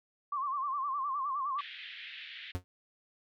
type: tone with vibrato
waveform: sine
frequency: 1108.7 Hz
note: C#6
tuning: in tune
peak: -31 dBFS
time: 0.32-1.61 s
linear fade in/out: 5 ms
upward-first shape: sine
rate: 9.7 Hz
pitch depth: 110 cents each way
type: band-pass noise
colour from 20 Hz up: white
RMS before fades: -46 dBFS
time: 1.58-2.52 s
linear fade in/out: 10 ms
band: 1700 to 3600 Hz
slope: 48 dB/octave
type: tone with exponential decay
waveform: 45% pulse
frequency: 90.5 Hz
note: F#2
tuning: 38 cents flat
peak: -28 dBFS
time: 2.55-2.64 s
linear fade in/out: 0 ms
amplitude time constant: 18 ms
effects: none